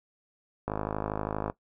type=click train; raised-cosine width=1 ms; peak=-16 dBFS; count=44; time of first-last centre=0.68-1.499 s; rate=52.5 Hz; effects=noise-tail reverb RT60 0.1 s tail -17 dB re dry